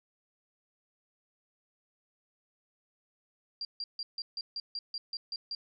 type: tone bursts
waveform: sine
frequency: 4750 Hz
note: D8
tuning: 19 cents sharp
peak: -34 dBFS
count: 11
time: 3.61-5.55 s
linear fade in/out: 2 ms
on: 40 ms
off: 150 ms
effects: none